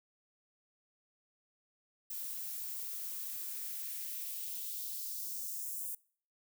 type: noise with high-pass filter sweep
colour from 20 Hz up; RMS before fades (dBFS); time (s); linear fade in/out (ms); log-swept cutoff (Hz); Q
violet; -41; 2.1-5.95; 5; 410 to 8800; 1.6
effects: noise-tail reverb RT60 0.5 s tail -24 dB re dry